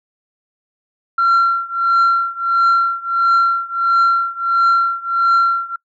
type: tone with tremolo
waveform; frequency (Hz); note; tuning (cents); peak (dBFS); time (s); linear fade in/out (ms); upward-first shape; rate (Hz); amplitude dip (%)
sine; 1367; F6; -37; -6; 1.18-5.76; 5; triangle; 1.5; 95
effects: noise-tail reverb RT60 0.1 s tail -26 dB re dry + tanh soft clip ceiling -8 dBFS